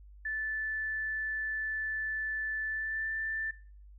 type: tone with pitch glide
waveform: sine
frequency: 1751 to 1771.3 Hz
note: A6 to A6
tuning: -9 to +11 cents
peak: -32 dBFS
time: 0.25-3.51 s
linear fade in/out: 5 ms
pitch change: +20 cents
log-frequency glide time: 2.66-3.1 s
effects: noise-tail reverb RT60 0.4 s tail -17 dB re dry + added 50 Hz sine -50 dBFS peak until 3.98 s